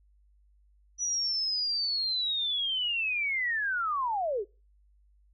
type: linear sweep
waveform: sine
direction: down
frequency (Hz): 5920 to 357.3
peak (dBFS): -27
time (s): 0.98-4.45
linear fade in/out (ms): 50
effects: noise-tail reverb RT60 0.3 s tail -23 dB re dry + added 50 Hz sine -60 dBFS peak until 5.33 s